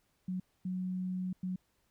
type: tone bursts at uneven times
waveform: sine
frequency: 184.1 Hz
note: F#3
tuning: 8 cents flat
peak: -33 dBFS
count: 3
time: 0.28-0.4 / 0.65-1.33 / 1.43-1.56 s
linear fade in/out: 5 ms
effects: pink hiss -75 dBFS RMS until 1.9 s